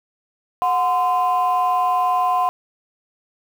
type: tone pair together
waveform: sine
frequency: 729 / 1031 Hz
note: F#5 / C6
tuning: -26 / -26 cents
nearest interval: tritone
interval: 600 cents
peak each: -17 dBFS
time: 0.62-2.49 s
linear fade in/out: 0 ms
effects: tanh soft clip ceiling -11 dBFS + 7-bit